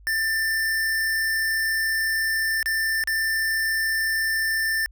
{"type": "tone with dropouts", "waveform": "square", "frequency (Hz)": 1783, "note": "A6", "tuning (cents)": 22, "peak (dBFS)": -22, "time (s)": [0.07, 4.86], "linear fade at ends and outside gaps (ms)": 0, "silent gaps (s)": [[2.628, 2.659], [3.038, 3.074]], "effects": ["added 50 Hz sine -46 dBFS peak until 4.91 s"]}